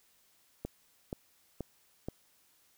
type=click train; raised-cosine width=2 ms; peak=-23 dBFS; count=4; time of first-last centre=0.65-2.085 s; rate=2.09 Hz; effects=white hiss -68 dBFS RMS until 2.77 s